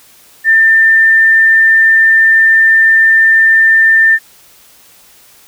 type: tone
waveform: sine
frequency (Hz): 1793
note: A6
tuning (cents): +32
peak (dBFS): -4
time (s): 0.44-4.19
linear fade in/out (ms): 50
effects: white hiss -43 dBFS RMS until 5.47 s